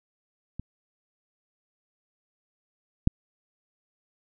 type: clicks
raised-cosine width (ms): 5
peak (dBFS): -22 / -6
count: 2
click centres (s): 0.596 / 3.074
effects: none